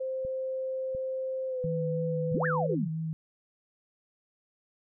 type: tone with pitch glide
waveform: sine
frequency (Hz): 523.3 to 501.7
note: C5 to B4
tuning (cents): 0 to +27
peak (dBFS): -30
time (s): 0-2.75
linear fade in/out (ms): 10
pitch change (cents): -73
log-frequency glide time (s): 1.48-1.63
type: click train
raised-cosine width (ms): 5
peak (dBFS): -32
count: 4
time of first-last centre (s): 0.25-2.348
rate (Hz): 1.43
type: tone with vibrato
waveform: sine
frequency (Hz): 158.9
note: D#3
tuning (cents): +37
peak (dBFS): -30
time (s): 1.64-3.13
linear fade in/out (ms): 0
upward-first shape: sine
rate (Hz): 3.1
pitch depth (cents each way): 26
type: exponential two-way sweep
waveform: sine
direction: up then down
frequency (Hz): 98 to 1864.7 to 141.4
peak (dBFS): -28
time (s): 2.31-2.89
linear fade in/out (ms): 20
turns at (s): 2.46
effects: none